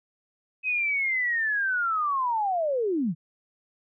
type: linear sweep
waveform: sine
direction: down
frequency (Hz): 2552 to 141.6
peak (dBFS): -23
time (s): 0.63-3.15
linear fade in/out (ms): 50
effects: none